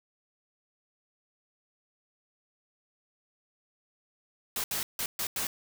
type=noise bursts at uneven times; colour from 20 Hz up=white; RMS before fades=-32 dBFS; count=5; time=4.56-4.64 / 4.71-4.83 / 4.99-5.06 / 5.19-5.27 / 5.36-5.47 s; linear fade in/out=2 ms; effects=none